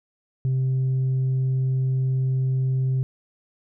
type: tone with tanh clipping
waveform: sine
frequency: 130.81 Hz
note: C3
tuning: in tune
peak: -20 dBFS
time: 0.45-3.03 s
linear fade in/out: 0 ms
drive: 1 dB
effects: none